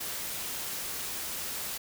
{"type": "noise", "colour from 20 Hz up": "white", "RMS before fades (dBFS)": -36, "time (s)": [0, 1.78], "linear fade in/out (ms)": 10, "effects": []}